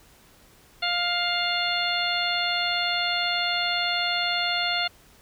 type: harmonic tone with a mistuned harmonic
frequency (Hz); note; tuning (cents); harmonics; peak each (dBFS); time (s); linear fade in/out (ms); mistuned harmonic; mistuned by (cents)
702; F5; +9; 1 / 2 / 3 / 4 / 5 / 6; -30 / -30 / -30 / -30 / -30 / -30; 0.82-4.88; 10; 6; +34
effects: pink hiss -55 dBFS RMS until 5.21 s